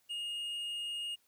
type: tone with tanh clipping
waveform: sine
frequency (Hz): 2851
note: F7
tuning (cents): +35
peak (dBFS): -37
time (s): 0.09-1.16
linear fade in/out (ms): 20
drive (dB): 5
effects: white hiss -72 dBFS RMS until 1.27 s